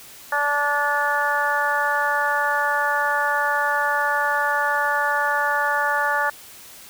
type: harmonic tone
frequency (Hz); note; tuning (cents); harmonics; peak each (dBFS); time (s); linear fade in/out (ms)
290; D4; -22; 2 / 3 / 4 / 5 / 6; -28 / -24 / -26 / -24 / -24; 0.32-6.3; 5
effects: white hiss -43 dBFS RMS until 6.89 s